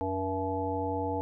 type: harmonic tone with a mistuned harmonic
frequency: 95.4 Hz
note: G2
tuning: 47 cents flat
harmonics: 1 / 3 / 5 / 7 / 9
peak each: -36 / -35 / -34 / -38 / -34 dBFS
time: 0.01-1.21 s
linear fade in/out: 0 ms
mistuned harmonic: 1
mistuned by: -79 cents
effects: none